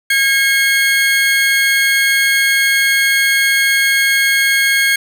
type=tone pair together; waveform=35% pulse; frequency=1626.4 / 2171 Hz; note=G#6 / C#7; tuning=-37 / -37 cents; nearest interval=perfect fourth; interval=500 cents; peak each=-12 dBFS; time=0.1-4.96 s; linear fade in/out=5 ms; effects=none